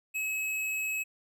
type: tone with hard clipping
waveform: sine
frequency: 2569 Hz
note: E7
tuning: 45 cents flat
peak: -31 dBFS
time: 0.14-1.04 s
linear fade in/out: 20 ms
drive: 16 dB
effects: none